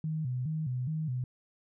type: tone with vibrato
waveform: sine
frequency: 140.7 Hz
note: C#3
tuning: 26 cents sharp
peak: -30 dBFS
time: 0.04-1.24 s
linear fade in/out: 2 ms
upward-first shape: square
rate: 2.4 Hz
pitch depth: 190 cents each way
effects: none